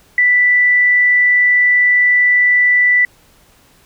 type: tone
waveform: sine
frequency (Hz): 1975.5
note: B6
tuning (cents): 0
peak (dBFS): -8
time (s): 0.18-3.05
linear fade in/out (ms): 2
effects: pink hiss -50 dBFS RMS until 3.85 s